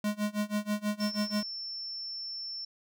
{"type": "tone with tremolo", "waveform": "square", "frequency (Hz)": 208.9, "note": "G#3", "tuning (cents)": 10, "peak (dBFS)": -27, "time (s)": [0.04, 1.43], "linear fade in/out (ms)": 2, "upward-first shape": "sine", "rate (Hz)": 6.2, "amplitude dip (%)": 95}
{"type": "tone", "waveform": "sine", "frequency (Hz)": 5380, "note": "E8", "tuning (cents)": 34, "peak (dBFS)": -36, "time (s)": [1, 2.65], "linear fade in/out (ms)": 5}
{"effects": []}